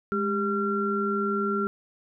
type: tone cluster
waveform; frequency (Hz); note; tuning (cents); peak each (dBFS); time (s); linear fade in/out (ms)
sine; 207.1 / 397.5 / 1370; G#3 / G4 / F6; -5 / +24 / -34; -28; 0.12-1.67; 0
effects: none